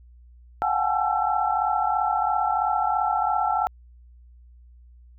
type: tone cluster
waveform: sine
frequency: 725 / 768 / 831 / 866 / 1341 Hz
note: F#5 / G5 / G#5 / A5 / E6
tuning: -35 / -36 / +1 / -28 / +29 cents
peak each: -27 dBFS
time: 0.62-3.67 s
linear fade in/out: 0 ms
effects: added 60 Hz sine -47 dBFS peak until 5.18 s